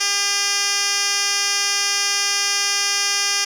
10% pulse tone with band-pass filter, 402 Hz, G4, 44 cents sharp, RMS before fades -20 dBFS, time 0-3.45 s, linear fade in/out 10 ms, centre 4900 Hz, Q 2.4, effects none

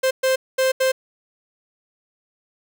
45% pulse tone bursts at uneven times, 523.3 Hz, C5, in tune, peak -16 dBFS, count 4, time 0.03-0.11 / 0.23-0.36 / 0.58-0.72 / 0.8-0.92 s, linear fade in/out 10 ms, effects none

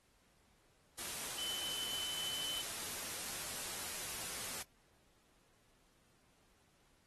sine tone in noise, 3035 Hz, F#7, 43 cents sharp, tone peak -40 dBFS, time 1.35-2.62 s, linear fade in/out 10 ms, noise white, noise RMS -43 dBFS, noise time 0.98-4.63 s, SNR 0 dB, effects pink hiss -72 dBFS RMS until 7.06 s + AAC 32 kbps

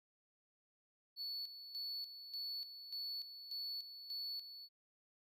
triangle tone with tremolo, 4435 Hz, C#8, in tune, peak -40 dBFS, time 1.16-4.69 s, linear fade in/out 50 ms, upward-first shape square, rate 1.7 Hz, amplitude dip 65%, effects none

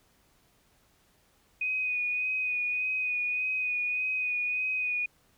sine tone with vibrato, 2489 Hz, D#7, in tune, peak -27 dBFS, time 1.61-5.06 s, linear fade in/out 5 ms, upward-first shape sine, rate 1.7 Hz, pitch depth 24 cents each way, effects pink hiss -66 dBFS RMS until 5.37 s

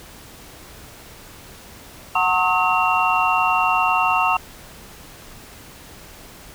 sine tone cluster, 741 / 909 / 1081 / 1278 / 2745 Hz, F#5 / A#5 / C#6 / D#6 / F7, +2 / -44 / -44 / +46 / -31 cents, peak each -22 dBFS, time 2.15-4.37 s, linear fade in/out 5 ms, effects pink hiss -42 dBFS RMS until 6.54 s

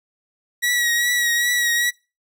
sawtooth tone with vibrato, 1917 Hz, A#6, 48 cents sharp, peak -14 dBFS, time 0.62-1.91 s, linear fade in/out 20 ms, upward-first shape triangle, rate 2.5 Hz, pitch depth 37 cents each way, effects noise-tail reverb RT60 0.3 s tail -24 dB re dry

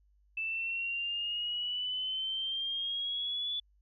sine exponential sweep, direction up, 2637 to 3463 Hz, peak -32 dBFS, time 0.37-3.6 s, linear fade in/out 5 ms, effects added 50 Hz sine -64 dBFS peak until 3.81 s

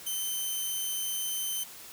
5% pulse tone, 3079 Hz, G7, 32 cents flat, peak -22 dBFS, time 0.06-1.64 s, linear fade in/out 10 ms, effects white hiss -47 dBFS RMS until 1.92 s

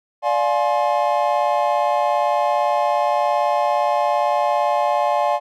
triangle chord, D half-diminished seventh, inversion none, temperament just, 587.3 / 704.8 / 845.8 / 1057.2 Hz, D5 / F5 / Ab5 / C6, 0 / +16 / +31 / +18 cents, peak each -19 / -19 / -19 / -23 dBFS, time 0.22-5.4 s, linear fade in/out 50 ms, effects none

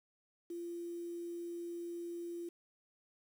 sine tone with quantisation, 343.2 Hz, F4, 30 cents flat, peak -40 dBFS, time 0.5-2.49 s, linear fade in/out 5 ms, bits 10, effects none

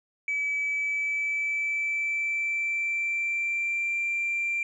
sine tone with pitch glide, 2293 to 2364 Hz, D7 to D7, -42 to +11 cents, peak -24 dBFS, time 0.28-4.63 s, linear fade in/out 2 ms, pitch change +53 cents, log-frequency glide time 0.57-3.97 s, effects tanh soft clip ceiling -22 dBFS

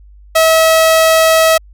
sawtooth tone, 645 Hz, E5, 38 cents flat, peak -3 dBFS, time 0.35-1.58 s, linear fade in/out 10 ms, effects added 50 Hz sine -37 dBFS peak until 1.73 s

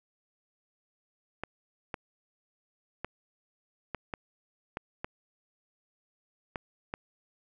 clicks, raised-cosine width 0.5 ms, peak -19 dBFS, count 9, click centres 1.436 / 1.942 / 3.046 / 3.947 / 4.138 / 4.771 / 5.045 / 6.558 / 6.939 s, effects none

